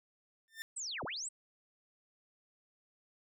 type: tone with exponential growth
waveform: sawtooth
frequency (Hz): 1795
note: A6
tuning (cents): +34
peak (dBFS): -34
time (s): 0.48-0.62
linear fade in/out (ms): 0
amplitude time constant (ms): 30
type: linear two-way sweep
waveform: sine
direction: down then up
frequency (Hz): 8410 to 59.7 to 8410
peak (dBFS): -38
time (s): 0.76-1.29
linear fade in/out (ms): 10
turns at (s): 1.04
effects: none